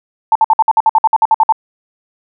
sine tone bursts, 883 Hz, A5, 6 cents sharp, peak -5 dBFS, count 14, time 0.32-1.524 s, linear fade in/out 2 ms, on 34 ms, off 56 ms, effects none

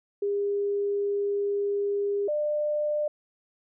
sine tone pair in turn, 404.5 / 597.8 Hz, G#4 / D5, -46 / +31 cents, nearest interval perfect fifth, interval 677 cents, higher second, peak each -24 dBFS, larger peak neither, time 0.22-2.28 / 2.28-3.08 s, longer first, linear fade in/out 5 ms, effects none

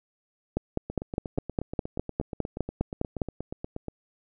two click trains, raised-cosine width 2 ms, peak -12 / -20 dBFS, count 14 / 26, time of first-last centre 0.57-3.218 / 0.9-3.883 s, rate 4.91 / 8.38 Hz, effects none

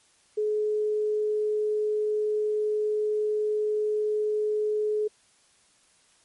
sine tone, 424.7 Hz, G#4, 39 cents sharp, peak -23 dBFS, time 0.37-5.08 s, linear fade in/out 10 ms, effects white hiss -62 dBFS RMS until 6.24 s + MP3 48 kbps

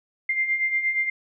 sine beating tone pair, 2093 / 2101.5 Hz, C7 / C7, 0 / +7 cents, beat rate 8.5 Hz, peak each -29 / -22 dBFS, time 0.29-1.1 s, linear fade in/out 5 ms, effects none

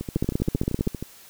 two click trains, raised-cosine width 3 ms, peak -17 / -9 dBFS, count 14 / 12, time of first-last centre 0.01-1.026 / 0.16-0.874 s, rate 12.8 / 15.4 Hz, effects white hiss -49 dBFS RMS until 1.29 s

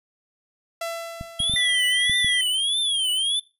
sawtooth tone with exponential decay, 670 Hz, E5, 28 cents sharp, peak -22 dBFS, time 0.81-2.29 s, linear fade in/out 5 ms, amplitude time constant 320 ms
clicks, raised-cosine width 5 ms, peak -21 dBFS, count 6, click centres 1.211 / 1.403 / 1.497 / 1.538 / 2.097 / 2.246 s
square tone with vibrato, 3252 Hz, G#7, 37 cents flat, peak -21 dBFS, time 1.39-3.4 s, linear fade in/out 10 ms, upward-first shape triangle, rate 1.6 Hz, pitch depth 180 cents each way
triangle tone, 1975.5 Hz, B6, in tune, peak -21 dBFS, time 1.56-2.41 s, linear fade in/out 2 ms
effects noise-tail reverb RT60 0.3 s tail -22 dB re dry + resampled to 32000 Hz

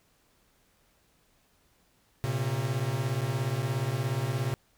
45% pulse beating tone pair, 116.54 / 133.54 Hz, A#2 / C3, 0 / +36 cents, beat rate 17 Hz, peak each -31 / -30 dBFS, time 2.24-4.54 s, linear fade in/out 0 ms, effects pink hiss -67 dBFS RMS until 4.77 s

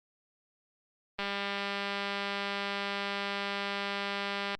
click train, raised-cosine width 0.3 ms, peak -18 dBFS, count 673, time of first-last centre 1.19-4.55 s, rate 200 Hz, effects Opus 32 kbps

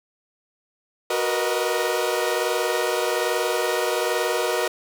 sawtooth chord, B major seventh, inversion second, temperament equal with one note detuned, 370 / 466.2 / 487.4 / 622.3 Hz, F#4 / A#4 / B4 / D#5, 0 / 0 / -23 / 0 cents, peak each -23 dBFS, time 1.1-4.68 s, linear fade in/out 5 ms, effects none

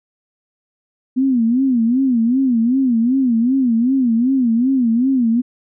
sine tone with vibrato, 246.9 Hz, B3, in tune, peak -12 dBFS, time 1.16-5.42 s, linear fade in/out 20 ms, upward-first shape sine, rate 2.6 Hz, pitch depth 160 cents each way, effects none

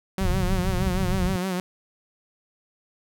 sawtooth tone with vibrato, 185.1 Hz, F#3, 1 cent sharp, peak -21 dBFS, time 0.18-1.6 s, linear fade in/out 0 ms, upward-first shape sine, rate 6.4 Hz, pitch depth 69 cents each way
pink low-pass noise, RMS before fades -25 dBFS, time 0.21-1.36 s, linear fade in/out 2 ms, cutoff 190 Hz, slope 48 dB/octave
effects none

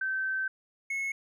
sine / triangle tone pair in turn, 1545 / 2185 Hz, G6 / C#7, -26 / -26 cents, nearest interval tritone, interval 600 cents, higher second, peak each -28 dBFS, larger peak neither, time 0.01-0.48 / 0.9-1.12 s, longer first, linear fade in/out 5 ms, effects none

